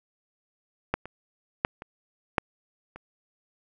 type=clicks; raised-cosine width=0.5 ms; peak=-9 / -24 / -6 / -24 / -6 / -27 dBFS; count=6; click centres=0.94 / 1.056 / 1.649 / 1.821 / 2.382 / 2.96 s; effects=none